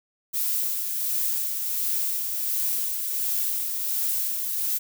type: noise with tremolo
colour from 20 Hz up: violet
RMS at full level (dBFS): -25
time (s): 0.33-4.79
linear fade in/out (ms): 20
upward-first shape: sine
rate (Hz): 1.4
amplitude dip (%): 35
effects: none